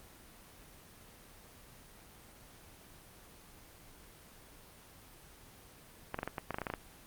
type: clicks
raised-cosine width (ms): 0.5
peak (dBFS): -20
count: 12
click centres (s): 6.144 / 6.189 / 6.231 / 6.276 / 6.382 / 6.507 / 6.544 / 6.585 / 6.617 / 6.668 / 6.701 / 6.738
effects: pink hiss -56 dBFS RMS until 7.06 s + Opus 24 kbps